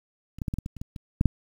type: clicks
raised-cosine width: 5 ms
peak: -28 / -16 / -15 / -17 / -17 / -20 / -28 / -21 / -25 / -8 / -6 dBFS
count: 11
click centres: 0.386 / 0.418 / 0.482 / 0.539 / 0.586 / 0.661 / 0.767 / 0.815 / 0.962 / 1.211 / 1.257 s
effects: 8-bit

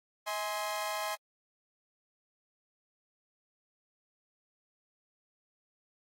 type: chord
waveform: sawtooth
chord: Ab major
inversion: second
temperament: equal with one note detuned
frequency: 638.6 / 830.6 / 1046.5 Hz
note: Eb5 / Ab5 / C6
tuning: +45 / 0 / 0 cents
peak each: -34 dBFS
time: 0.26-1.16 s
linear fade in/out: 20 ms
effects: AAC 48 kbps

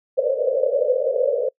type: band-pass noise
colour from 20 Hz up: pink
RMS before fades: -20 dBFS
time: 0.17-1.49 s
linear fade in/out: 10 ms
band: 480 to 580 Hz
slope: 96 dB/octave
effects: noise-tail reverb RT60 0.1 s tail -25 dB re dry

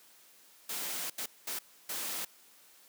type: noise bursts at uneven times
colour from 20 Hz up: white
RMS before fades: -37 dBFS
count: 4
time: 0.69-1.1 / 1.18-1.26 / 1.47-1.59 / 1.89-2.25 s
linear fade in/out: 5 ms
effects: white hiss -60 dBFS RMS until 2.88 s + high-pass 200 Hz 12 dB/octave

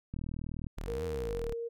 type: click train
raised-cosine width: 5 ms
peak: -26 dBFS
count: 22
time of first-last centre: 0.14-0.668 s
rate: 39.8 Hz
type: exponential two-way sweep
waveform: sawtooth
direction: up then down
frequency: 32.44 to 88.6 to 32.44 Hz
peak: -33 dBFS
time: 0.77-1.54 s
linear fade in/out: 10 ms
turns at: 1.04 s
type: tone with vibrato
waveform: sine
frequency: 466.2 Hz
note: A#4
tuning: in tune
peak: -34 dBFS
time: 0.87-1.69 s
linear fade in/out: 20 ms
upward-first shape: triangle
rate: 2.6 Hz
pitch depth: 9 cents each way
effects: none

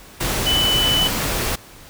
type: tone in noise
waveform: sine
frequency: 2992 Hz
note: F#7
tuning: 19 cents sharp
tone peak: -16 dBFS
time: 0.46-1.08 s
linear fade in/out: 10 ms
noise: pink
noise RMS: -22 dBFS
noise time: 0.2-1.56 s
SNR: +3 dB
effects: pink hiss -43 dBFS RMS until 1.89 s

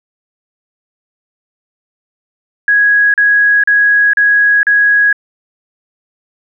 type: tone bursts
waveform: sine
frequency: 1661.2 Hz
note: G#6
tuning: in tune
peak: -6 dBFS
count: 5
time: 2.68-5.128 s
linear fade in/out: 2 ms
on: 460 ms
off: 37 ms
effects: none

